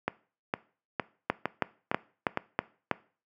two click trains, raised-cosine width 0.5 ms, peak -9 / -12 dBFS, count 6 / 6, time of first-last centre 1.3-2.913 / 0.08-2.374 s, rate 3.1 / 2.18 Hz, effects noise-tail reverb RT60 0.4 s tail -20 dB re dry + high-pass 150 Hz 12 dB/octave

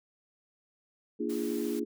sine chord, Bb dominant seventh, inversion none, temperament equal with one note detuned, 233.1 / 293.7 / 342 / 415.3 Hz, Bb3 / D4 / F4 / Ab4, 0 / 0 / -36 / 0 cents, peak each -35 dBFS, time 1.19-1.85 s, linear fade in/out 20 ms
white noise, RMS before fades -47 dBFS, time 1.29-1.8 s, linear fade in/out 10 ms
effects none

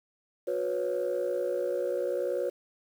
sine chord, F# suspended fourth, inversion none, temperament equal with one note detuned, 363.4 / 493.9 / 554.4 Hz, F#4 / B4 / C#5, -31 / 0 / 0 cents, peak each -32 / -30 / -30 dBFS, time 0.47-2.5 s, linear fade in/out 10 ms, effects tanh soft clip ceiling -22 dBFS + 9-bit

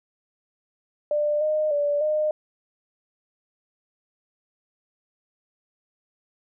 sine tone with pitch steps, 594 / 614 / 581 / 611 Hz, D5 / D#5 / D5 / D#5, +20 / -23 / -19 / -32 cents, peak -20 dBFS, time 1.11-2.31 s, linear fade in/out 2 ms, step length 300 ms, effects none

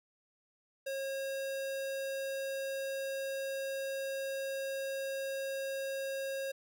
square tone, 542 Hz, C#5, 39 cents flat, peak -36 dBFS, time 0.86-6.52 s, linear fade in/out 10 ms, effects none

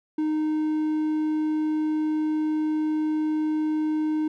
triangle tone, 308.8 Hz, D#4, 13 cents flat, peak -20 dBFS, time 0.18-4.28 s, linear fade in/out 5 ms, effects none

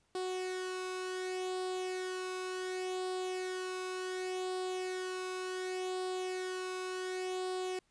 sawtooth tone with flanger, 370 Hz, F#4, in tune, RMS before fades -38 dBFS, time 0.15-7.79 s, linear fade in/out 2 ms, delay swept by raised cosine 0.23 to 0.79 ms, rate 0.68 Hz, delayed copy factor +0.5, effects pink hiss -74 dBFS RMS until 7.9 s + resampled to 22050 Hz

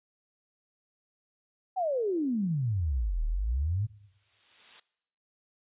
sine exponential two-way sweep, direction down then up, 782 to 36.52 to 113.1 Hz, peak -26 dBFS, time 1.76-3.87 s, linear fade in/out 20 ms, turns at 3.24 s
blue noise with exponential growth, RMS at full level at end -40 dBFS, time 3.74-4.8 s, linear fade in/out 5 ms, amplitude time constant 230 ms
effects noise-tail reverb RT60 0.9 s tail -21 dB re dry + resampled to 8000 Hz

